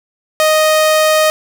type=tone; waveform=sawtooth; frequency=622.3 Hz; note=D#5; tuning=in tune; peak=-5 dBFS; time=0.4-1.3 s; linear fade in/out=0 ms; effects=none